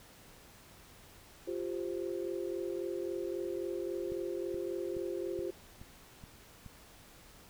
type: chord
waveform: sine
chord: F suspended second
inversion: none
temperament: just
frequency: 349.2 / 392.9 / 523.8 Hz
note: F4 / G4 / C5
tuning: 0 / +4 / +2 cents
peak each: -37 / -39 / -42 dBFS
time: 1.47-5.51 s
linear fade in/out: 10 ms
type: click train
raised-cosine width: 5 ms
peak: -36 dBFS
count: 7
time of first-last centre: 4.12-6.662 s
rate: 2.36 Hz
effects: pink hiss -57 dBFS RMS until 7.49 s